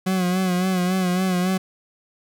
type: tone with vibrato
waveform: 40% pulse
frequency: 183.5 Hz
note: F#3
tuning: 14 cents flat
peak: -18 dBFS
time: 0.06-1.58 s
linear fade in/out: 10 ms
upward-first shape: sine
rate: 3.6 Hz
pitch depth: 52 cents each way
effects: none